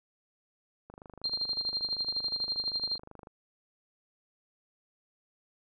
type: click train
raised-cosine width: 1 ms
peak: -33 dBFS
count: 61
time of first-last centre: 0.9-3.272 s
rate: 25.3 Hz
type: tone with tremolo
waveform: sine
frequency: 4186 Hz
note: C8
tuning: in tune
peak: -27 dBFS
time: 1.24-2.98 s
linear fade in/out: 2 ms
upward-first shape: sine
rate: 12 Hz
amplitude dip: 75%
effects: none